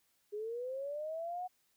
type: linear sweep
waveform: sine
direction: up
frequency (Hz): 407.4 to 740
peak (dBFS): -37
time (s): 0.32-1.48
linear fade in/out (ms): 20
effects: white hiss -75 dBFS RMS until 1.76 s